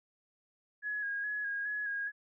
sine tone with vibrato, 1661.2 Hz, G#6, in tune, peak -33 dBFS, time 0.82-2.12 s, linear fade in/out 50 ms, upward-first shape square, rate 2.4 Hz, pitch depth 27 cents each way, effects none

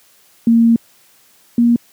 sine tone pair in turn, 230.7 / 236.6 Hz, A#3 / A#3, -18 / +26 cents, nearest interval unison, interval 44 cents, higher second, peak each -7 / -8 dBFS, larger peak first, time 0.47-0.76 / 1.58-1.76 s, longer first, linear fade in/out 2 ms, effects white hiss -51 dBFS RMS until 1.92 s + high-pass 100 Hz 12 dB/octave

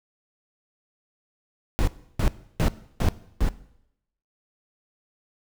brown noise bursts, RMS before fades -20 dBFS, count 5, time 1.79-3.49 s, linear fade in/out 0 ms, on 84 ms, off 320 ms, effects noise-tail reverb RT60 0.8 s tail -18 dB re dry

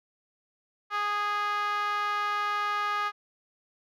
5% pulse tone with band-pass filter, 413.4 Hz, G#4, 8 cents flat, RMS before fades -29 dBFS, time 0.9-3.12 s, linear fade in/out 50 ms, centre 1200 Hz, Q 3.2, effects none

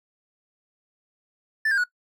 triangle tone with pitch steps, 1760 / 1604.6 / 1463 Hz, A6 / G6 / F#6, 0 / +40 / -20 cents, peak -18 dBFS, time 1.65-1.839 s, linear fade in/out 5 ms, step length 63 ms, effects noise-tail reverb RT60 0.1 s tail -19 dB re dry

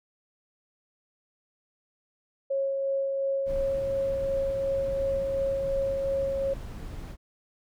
sine tone with tremolo, 546 Hz, C#5, 26 cents flat, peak -24 dBFS, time 2.5-6.54 s, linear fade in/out 10 ms, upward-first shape sine, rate 2.8 Hz, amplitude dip 25%
brown noise, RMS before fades -38 dBFS, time 3.45-7.17 s, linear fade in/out 50 ms
effects none

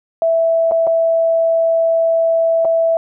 sine tone with dropouts, 659 Hz, E5, 1 cent flat, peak -11 dBFS, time 0.22-2.97 s, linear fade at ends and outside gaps 1 ms, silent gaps 0.712-0.719 / 0.869-0.873 / 2.648-2.652 s, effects none

